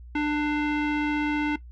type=tone with low-pass filter; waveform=square; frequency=297.4 Hz; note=D4; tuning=22 cents sharp; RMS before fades=-25 dBFS; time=0.15-1.56 s; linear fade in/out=5 ms; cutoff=2300 Hz; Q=2; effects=noise-tail reverb RT60 0.1 s tail -17 dB re dry + added 60 Hz sine -41 dBFS peak until 1.71 s